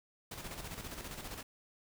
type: noise with tremolo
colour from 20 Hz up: pink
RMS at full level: -43 dBFS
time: 0.31-1.43 s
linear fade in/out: 5 ms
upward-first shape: square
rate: 15 Hz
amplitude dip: 50%
effects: none